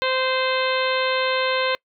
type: harmonic tone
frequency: 519 Hz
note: C5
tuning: 14 cents flat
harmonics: 1 / 2 / 3 / 4 / 5 / 6 / 7 / 8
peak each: -23 / -26 / -28 / -29 / -30 / -31 / -31 / -32 dBFS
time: 0.02-1.75 s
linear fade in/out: 0 ms
effects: noise-tail reverb RT60 0.1 s tail -25 dB re dry